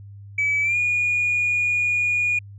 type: tone with pitch glide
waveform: sine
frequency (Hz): 2292 to 2442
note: D7 to D#7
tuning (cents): -43 to -33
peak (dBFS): -17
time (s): 0.38-2.39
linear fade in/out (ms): 5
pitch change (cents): +110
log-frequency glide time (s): 0.62-0.77
effects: tanh soft clip ceiling -15 dBFS + added 100 Hz sine -38 dBFS peak until 2.58 s